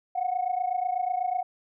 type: tone pair together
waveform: sine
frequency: 717.9 / 746 Hz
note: F5 / F#5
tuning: +48 / +14 cents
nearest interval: minor second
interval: 66 cents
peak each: -27 dBFS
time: 0.15-1.43 s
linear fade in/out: 10 ms
effects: tanh soft clip ceiling -19 dBFS